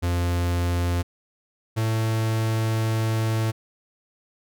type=tone pair in turn; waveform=45% pulse; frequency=87.31 / 111.09 Hz; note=F2 / A2; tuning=0 / +17 cents; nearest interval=major third; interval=417 cents; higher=second; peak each=-21 dBFS; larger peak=neither; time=0.02-1.03 / 1.76-3.52 s; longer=second; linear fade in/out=20 ms; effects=none